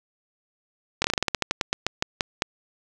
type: slowing click train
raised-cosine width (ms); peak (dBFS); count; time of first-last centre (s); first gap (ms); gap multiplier
0.2; -4; 17; 1.02-2.421; 23; 1.16
effects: none